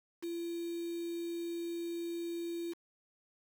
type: tone with quantisation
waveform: sine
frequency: 339.7 Hz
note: F4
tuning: 48 cents flat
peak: -36 dBFS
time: 0.22-2.74 s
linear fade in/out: 20 ms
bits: 8
effects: none